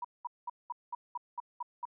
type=tone bursts; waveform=sine; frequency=967 Hz; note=B5; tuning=37 cents flat; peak=-34 dBFS; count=9; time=0.02-1.854 s; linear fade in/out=5 ms; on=26 ms; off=200 ms; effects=none